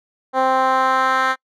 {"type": "tone with band-pass filter sweep", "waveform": "10% pulse", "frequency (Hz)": 261.6, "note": "C4", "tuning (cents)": 0, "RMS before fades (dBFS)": -17, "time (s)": [0.33, 1.36], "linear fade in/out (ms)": 50, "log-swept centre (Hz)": [700, 1600], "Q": 1.5, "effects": ["noise-tail reverb RT60 0.1 s tail -26 dB re dry"]}